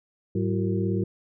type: tone cluster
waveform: sine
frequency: 104.8 / 189.7 / 339.9 / 376.8 / 460.8 Hz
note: G#2 / F#3 / F4 / F#4 / A#4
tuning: +16 / +43 / -47 / +32 / -20 cents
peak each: -27 / -27 / -30 / -31 / -35 dBFS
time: 0.35-1.04 s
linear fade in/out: 5 ms
effects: none